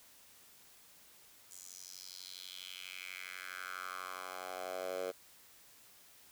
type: tone with high-pass filter sweep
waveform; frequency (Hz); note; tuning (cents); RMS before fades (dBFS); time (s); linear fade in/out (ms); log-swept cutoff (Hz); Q
10% pulse; 92.2; F#2; -6; -45; 1.5-5.12; 20; 7500 to 490; 3.5
effects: white hiss -61 dBFS RMS until 6.31 s